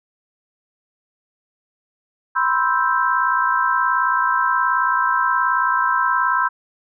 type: chord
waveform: sine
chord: C major seventh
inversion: third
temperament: equal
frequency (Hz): 987.8 / 1046.5 / 1318.5 / 1568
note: B5 / C6 / E6 / G6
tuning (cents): 0 / 0 / 0 / 0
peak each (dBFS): -21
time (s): 2.35-6.49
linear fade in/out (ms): 20
effects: none